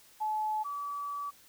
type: tone pair in turn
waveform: sine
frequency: 860 / 1148 Hz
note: A5 / D6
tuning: -40 / -40 cents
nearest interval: perfect fourth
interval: 500 cents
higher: second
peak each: -29 / -34 dBFS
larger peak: first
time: 0.2-0.64 / 0.64-1.31 s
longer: second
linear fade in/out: 20 ms
effects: white hiss -59 dBFS RMS until 1.48 s